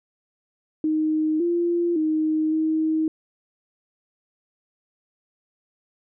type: tone with pitch steps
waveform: sine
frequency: 311.2 / 344.6 / 312.1 / 315.8 Hz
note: D#4 / F4 / D#4 / D#4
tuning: 0 / -23 / +5 / +26 cents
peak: -19 dBFS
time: 0.84-3.08 s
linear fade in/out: 2 ms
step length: 560 ms
effects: none